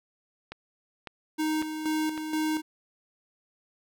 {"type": "click train", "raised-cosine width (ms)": 0.3, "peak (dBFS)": -22, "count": 4, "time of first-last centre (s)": [0.52, 2.177], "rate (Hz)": 1.81}
{"type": "tone with tremolo", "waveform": "square", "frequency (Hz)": 311.1, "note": "D#4", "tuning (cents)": 0, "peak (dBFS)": -26, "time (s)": [1.38, 2.62], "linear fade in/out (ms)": 20, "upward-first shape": "square", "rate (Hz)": 2.1, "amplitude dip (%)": 55}
{"effects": []}